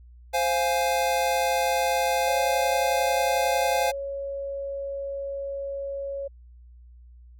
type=chord; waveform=square; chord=F minor; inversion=second; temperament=equal; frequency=523.3 / 698.5 / 830.6 Hz; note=C5 / F5 / Ab5; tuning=0 / 0 / 0 cents; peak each=-27 dBFS; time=0.33-3.92 s; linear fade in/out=20 ms
type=tone; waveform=sine; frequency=554.4 Hz; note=C#5; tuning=in tune; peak=-29 dBFS; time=2.27-6.28 s; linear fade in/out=10 ms
effects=added 60 Hz sine -46 dBFS peak until 7.39 s